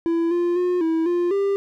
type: tone with pitch steps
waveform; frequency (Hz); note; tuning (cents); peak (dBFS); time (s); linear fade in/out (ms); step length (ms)
triangle; 334.1 / 348.2 / 358.3 / 324.8 / 350.1 / 397.2; E4 / F4 / F4 / E4 / F4 / G4; +23 / -5 / +44 / -26 / +4 / +23; -16; 0.06-1.56; 0; 250
effects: none